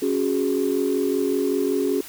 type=chord; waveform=sine; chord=C# suspended fourth; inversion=none; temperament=equal; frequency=277.2 / 370 / 415.3 Hz; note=C#4 / F#4 / G#4; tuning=0 / 0 / 0 cents; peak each=-23 dBFS; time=0.02-2.01 s; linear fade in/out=5 ms; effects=tanh soft clip ceiling -12 dBFS + white hiss -40 dBFS RMS until 2.08 s